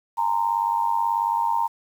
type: tone with amplitude modulation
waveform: sine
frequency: 926 Hz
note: A#5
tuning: 12 cents flat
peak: -16 dBFS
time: 0.17-1.68 s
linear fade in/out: 20 ms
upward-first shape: sine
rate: 98.4 Hz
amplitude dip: 80%
effects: 8-bit